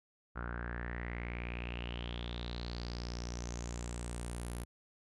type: tone with low-pass filter sweep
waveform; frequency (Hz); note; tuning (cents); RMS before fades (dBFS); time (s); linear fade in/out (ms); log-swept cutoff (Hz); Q
sawtooth; 59.4; A#1; +33; -41; 0.35-4.65; 20; 1400 to 11000; 7.2
effects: none